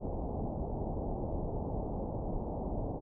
pink low-pass noise, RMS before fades -36 dBFS, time 0-3.01 s, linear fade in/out 50 ms, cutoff 840 Hz, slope 48 dB/octave, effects none

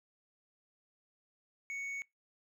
sine tone with hard clipping, 2222 Hz, C#7, 4 cents sharp, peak -39 dBFS, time 1.7-2.02 s, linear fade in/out 0 ms, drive 4 dB, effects noise-tail reverb RT60 0.2 s tail -24 dB re dry

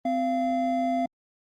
triangle tone pair together, 257.7 / 688 Hz, C4 / F5, -26 / -26 cents, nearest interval octave + perfect fourth, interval 1700 cents, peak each -25 / -23 dBFS, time 0.05-1.06 s, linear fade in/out 5 ms, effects Opus 32 kbps

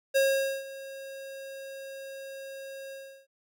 square tone with ADSR envelope, 542 Hz, C#5, 39 cents flat, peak -21 dBFS, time 0.14-3.27 s, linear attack 23 ms, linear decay 470 ms, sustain -19 dB, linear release 350 ms, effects none

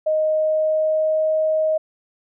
sine tone with pitch glide, 622.3 to 627.4 Hz, D#5 to D#5, 0 to +14 cents, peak -16 dBFS, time 0.06-1.78 s, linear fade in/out 10 ms, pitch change +14 cents, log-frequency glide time 0.29-1.35 s, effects none

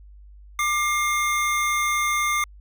square tone pair together, 1192 / 2124 Hz, D6 / C7, +25 / +25 cents, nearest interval minor seventh, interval 1000 cents, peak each -24 dBFS, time 0.59-2.44 s, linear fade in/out 2 ms, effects added 50 Hz sine -43 dBFS peak until 2.6 s

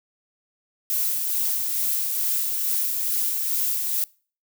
violet noise with tremolo, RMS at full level -23 dBFS, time 0.9-4.04 s, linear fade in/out 0 ms, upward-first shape sine, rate 2.3 Hz, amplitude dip 30%, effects noise-tail reverb RT60 0.4 s tail -24 dB re dry

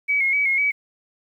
sine tone with vibrato, 2217 Hz, C#7, in tune, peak -17 dBFS, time 0.08-0.72 s, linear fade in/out 20 ms, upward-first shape square, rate 4 Hz, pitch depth 47 cents each way, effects 9-bit

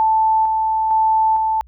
sine tone with tremolo, 880 Hz, A5, in tune, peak -12 dBFS, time 0-1.61 s, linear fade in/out 0 ms, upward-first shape square, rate 1.1 Hz, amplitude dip 30%, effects added 60 Hz sine -43 dBFS peak until 1.67 s

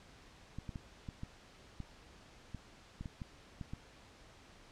clicks, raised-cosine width 5 ms, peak -30 dBFS, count 12, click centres 0.586 / 0.692 / 0.758 / 1.088 / 1.234 / 1.803 / 2.547 / 3.01 / 3.058 / 3.218 / 3.612 / 3.735 s, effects pink hiss -59 dBFS RMS until 4.71 s + low-pass 6000 Hz 12 dB/octave

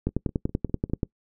two click trains, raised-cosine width 3 ms, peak -24 / -11 dBFS, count 5 / 11, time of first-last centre 0.09-0.898 / 0.07-1.032 s, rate 4.95 / 10.4 Hz, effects noise-tail reverb RT60 0.1 s tail -24 dB re dry

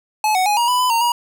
square tone with pitch steps, 857 / 744 / 832 / 949 / 992 / 1003 / 922 / 956 Hz, A5 / F#5 / G#5 / A#5 / B5 / B5 / A#5 / A#5, -46 / +9 / +3 / +31 / +7 / +26 / -19 / +43 cents, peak -15 dBFS, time 0.24-1.12 s, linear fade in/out 2 ms, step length 110 ms, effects none

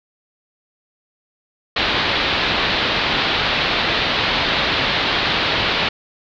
white low-pass noise, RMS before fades -19 dBFS, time 1.76-5.89 s, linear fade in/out 5 ms, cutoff 4200 Hz, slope 48 dB/octave, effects none

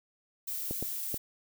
violet noise, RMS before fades -36 dBFS, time 0.47-1.18 s, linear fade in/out 10 ms
clicks, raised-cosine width 2 ms, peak -22 dBFS, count 3, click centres 0.71 / 0.826 / 1.143 s
effects none

